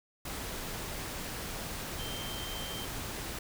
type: tone in noise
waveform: sine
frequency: 3136 Hz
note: G7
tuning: in tune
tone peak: -42 dBFS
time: 1.99-2.85 s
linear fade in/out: 5 ms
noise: pink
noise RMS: -39 dBFS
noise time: 0.25-3.39 s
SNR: -6 dB
effects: none